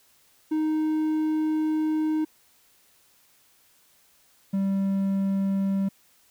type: tone pair in turn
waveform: triangle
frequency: 311.1 / 195.02 Hz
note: D#4 / G3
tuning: 0 / -9 cents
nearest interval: minor sixth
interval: 809 cents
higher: first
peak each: -20 dBFS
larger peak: neither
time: 0.51-2.25 / 4.53-5.89 s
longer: first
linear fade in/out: 10 ms
effects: white hiss -61 dBFS RMS until 6.3 s